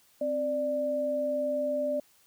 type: tone pair together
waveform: sine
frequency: 261.8 / 590.4 Hz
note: C4 / D5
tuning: +1 / +9 cents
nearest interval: octave + major second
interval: 1408 cents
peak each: -35 / -27 dBFS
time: 0.21-2 s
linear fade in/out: 5 ms
effects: white hiss -63 dBFS RMS until 2.26 s